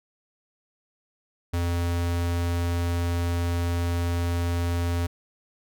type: tone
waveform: square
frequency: 86.2 Hz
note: F2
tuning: 22 cents flat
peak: -24 dBFS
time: 1.53-5.07 s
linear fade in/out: 10 ms
effects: none